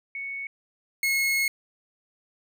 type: tone pair in turn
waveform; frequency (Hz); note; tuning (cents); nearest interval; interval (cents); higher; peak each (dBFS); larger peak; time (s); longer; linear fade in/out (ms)
sine / 40% pulse; 2217 / 2173; C#7 / C#7; 0 / -35; unison; 35; first; -31 / -21; second; 0.15-0.47 / 1.03-1.48; second; 2
effects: none